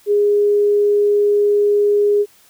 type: tone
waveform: sine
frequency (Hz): 411.6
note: G#4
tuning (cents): -16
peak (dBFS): -11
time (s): 0.06-2.26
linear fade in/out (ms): 50
effects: white hiss -51 dBFS RMS until 2.49 s